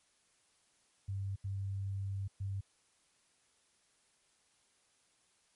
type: tone bursts at uneven times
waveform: sine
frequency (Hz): 98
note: G2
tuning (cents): 0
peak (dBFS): -35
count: 3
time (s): 1.08-1.36 / 1.44-2.28 / 2.4-2.61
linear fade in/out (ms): 10
effects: white hiss -72 dBFS RMS until 5.55 s + MP3 48 kbps